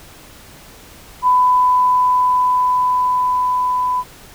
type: tone with level ramp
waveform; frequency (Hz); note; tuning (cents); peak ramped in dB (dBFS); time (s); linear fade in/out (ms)
sine; 1000; B5; +21; -9 to -15; 1.22-4.04; 50
effects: pink hiss -41 dBFS RMS until 4.34 s